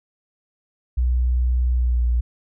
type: tone with pitch glide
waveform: sine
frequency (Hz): 61.74 to 59.64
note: B1 to A#1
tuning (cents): 0 to +40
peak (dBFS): -16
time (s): 0.97-2.21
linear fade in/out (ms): 10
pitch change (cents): -60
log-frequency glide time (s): 1.75-2.04
effects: none